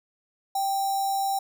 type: tone with notch filter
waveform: square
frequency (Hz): 784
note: G5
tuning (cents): 0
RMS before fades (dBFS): -26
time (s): 0.55-1.39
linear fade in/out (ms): 5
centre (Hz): 2400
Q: 0.55
effects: none